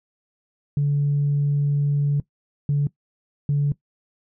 sine tone bursts at uneven times, 143.8 Hz, D3, 36 cents flat, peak -16 dBFS, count 3, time 0.77-2.2 / 2.69-2.87 / 3.49-3.72 s, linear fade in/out 2 ms, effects noise-tail reverb RT60 0.1 s tail -20 dB re dry + tanh soft clip ceiling -14 dBFS

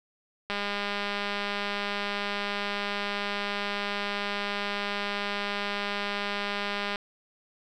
click train, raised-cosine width 0.3 ms, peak -15 dBFS, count 1312, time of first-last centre 0.5-6.958 s, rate 203 Hz, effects none

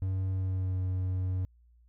triangle tone with pitch glide, 94.6 to 92.6 Hz, F#2 to F#2, +39 to +2 cents, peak -26 dBFS, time 0.02-1.45 s, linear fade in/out 0 ms, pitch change -37 cents, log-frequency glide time 0.3-0.8 s, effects added 59 Hz sine -58 dBFS peak until 1.88 s

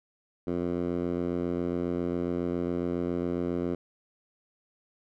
10% pulse tone with band-pass filter, 87.31 Hz, F2, in tune, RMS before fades -30 dBFS, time 0.47-3.75 s, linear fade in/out 5 ms, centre 310 Hz, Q 1.1, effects none

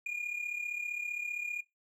triangle tone with amplitude modulation, 2429 Hz, D#7, 42 cents flat, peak -29 dBFS, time 0.06-1.61 s, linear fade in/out 5 ms, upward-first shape sine, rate 35.3 Hz, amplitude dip 75%, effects noise-tail reverb RT60 0.2 s tail -19 dB re dry + tanh soft clip ceiling -26 dBFS

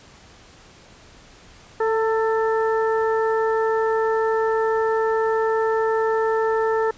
harmonic tone with a mistuned harmonic, 443.1 Hz, A4, 12 cents sharp, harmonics 1 / 2 / 3 / 4, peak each -19 / -25 / -29 / -31 dBFS, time 1.8-6.91 s, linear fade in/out 5 ms, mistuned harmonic 2, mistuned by +21 cents, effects pink hiss -48 dBFS RMS until 6.97 s + resampled to 16000 Hz

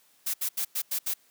blue noise bursts at uneven times, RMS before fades -29 dBFS, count 6, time 0.26-0.34 / 0.41-0.49 / 0.57-0.65 / 0.75-0.82 / 0.91-0.99 / 1.06-1.14 s, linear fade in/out 10 ms, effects white hiss -63 dBFS RMS until 1.3 s + high-pass 150 Hz 12 dB/octave

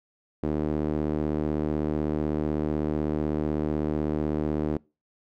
sawtooth tone with band-pass filter, 76 Hz, D#2, 40 cents flat, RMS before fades -27 dBFS, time 0.43-4.77 s, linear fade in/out 0 ms, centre 330 Hz, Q 1.6, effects noise-tail reverb RT60 0.3 s tail -25 dB re dry

